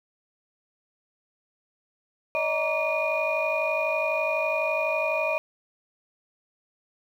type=tone cluster; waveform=sine; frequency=579 / 631 / 938 / 1151 / 2445 Hz; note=D5 / D#5 / A#5 / D6 / D#7; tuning=-25 / +24 / +11 / -35 / -31 cents; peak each=-30 / -26 / -33 / -35 / -27 dBFS; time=2.35-5.38 s; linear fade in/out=0 ms; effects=tanh soft clip ceiling -15 dBFS + 9-bit